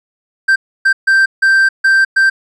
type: tone bursts at uneven times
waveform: triangle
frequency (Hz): 1568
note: G6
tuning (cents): 0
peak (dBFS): -5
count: 6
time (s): 0.48-0.56 / 0.85-0.93 / 1.07-1.26 / 1.42-1.69 / 1.84-2.05 / 2.16-2.3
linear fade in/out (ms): 10
effects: resampled to 24000 Hz

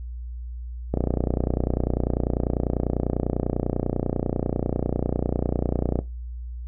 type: click train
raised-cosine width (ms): 2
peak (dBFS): -9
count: 153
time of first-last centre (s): 0.94-5.99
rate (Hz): 30.1
effects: noise-tail reverb RT60 0.2 s tail -17 dB re dry + added 60 Hz sine -31 dBFS peak until 6.67 s

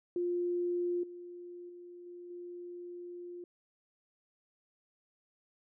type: tone with level steps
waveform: sine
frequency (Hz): 351.7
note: F4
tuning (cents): +12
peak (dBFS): -30 / -44 / -47 / -45 / -42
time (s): 0.16-3.44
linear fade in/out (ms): 2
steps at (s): 1.03 / 1.69 / 2.06 / 2.3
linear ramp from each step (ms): 5
effects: none

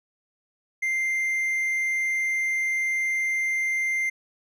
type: tone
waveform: triangle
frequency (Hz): 2093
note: C7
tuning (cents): 0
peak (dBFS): -21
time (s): 0.82-4.1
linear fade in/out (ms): 10
effects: none

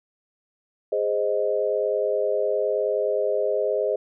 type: chord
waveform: sine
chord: Ab major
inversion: none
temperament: equal with one note detuned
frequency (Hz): 413.6 / 523.3 / 622.3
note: Ab4 / C5 / Eb5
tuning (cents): -7 / 0 / 0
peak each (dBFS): -25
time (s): 0.92-3.96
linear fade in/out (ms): 5
effects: none

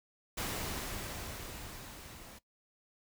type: noise with level ramp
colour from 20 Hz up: pink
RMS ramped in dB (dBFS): -36 to -52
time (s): 0.37-2.39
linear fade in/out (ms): 10
effects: noise-tail reverb RT60 0.1 s tail -17 dB re dry

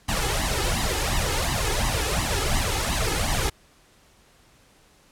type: noise with flanger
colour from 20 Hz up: pink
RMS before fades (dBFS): -24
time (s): 0.08-3.5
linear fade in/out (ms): 10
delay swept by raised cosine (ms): 1 to 2.4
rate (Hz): 2.8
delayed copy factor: +0.85
effects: pink hiss -57 dBFS RMS until 5.11 s + low-pass 11000 Hz 12 dB/octave

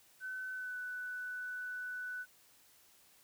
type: tone with pitch glide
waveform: sine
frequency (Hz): 1517 to 1490.9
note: F#6 to F#6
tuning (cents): +43 to +13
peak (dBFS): -39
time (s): 0.2-2.26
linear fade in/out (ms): 50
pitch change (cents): -30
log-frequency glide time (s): 0.53-0.77
effects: white hiss -65 dBFS RMS until 3.23 s

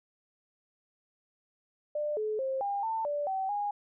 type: tone with pitch steps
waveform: sine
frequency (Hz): 596 / 429.5 / 531 / 804 / 894 / 584 / 766 / 821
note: D5 / A4 / C5 / G5 / A5 / D5 / G5 / G#5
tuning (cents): +25 / -42 / +25 / +44 / +27 / -10 / -40 / -20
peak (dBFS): -29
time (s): 1.95-3.71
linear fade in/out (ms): 5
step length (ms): 220
effects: none

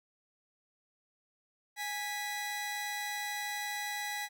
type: tone pair together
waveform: sawtooth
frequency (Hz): 827.4 / 1968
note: G#5 / B6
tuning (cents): -7 / -7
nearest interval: octave + minor third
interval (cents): 1500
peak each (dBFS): -35 / -34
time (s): 1.76-4.29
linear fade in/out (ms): 50
effects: none

